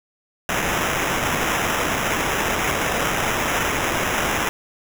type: noise with sample-and-hold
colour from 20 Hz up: blue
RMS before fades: -22 dBFS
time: 0.49-4.49 s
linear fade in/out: 0 ms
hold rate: 4410 Hz
effects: none